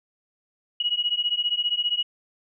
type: beating tone pair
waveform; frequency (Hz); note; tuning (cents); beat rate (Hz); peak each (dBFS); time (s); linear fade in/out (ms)
sine; 2900 / 2915; F#7 / F#7; -35 / -26; 15; -25; 0.8-2.03; 5
effects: none